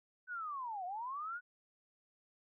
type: linear two-way sweep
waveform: sine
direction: down then up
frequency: 1518 to 698.5 to 1489 Hz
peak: -39 dBFS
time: 0.27-1.41 s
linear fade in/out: 50 ms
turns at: 0.85 s
effects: none